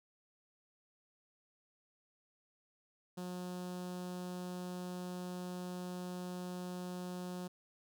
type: tone with notch filter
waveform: sawtooth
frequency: 180 Hz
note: F#3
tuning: 47 cents flat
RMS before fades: -43 dBFS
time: 3.17-7.48 s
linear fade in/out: 10 ms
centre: 2100 Hz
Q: 1.2
effects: none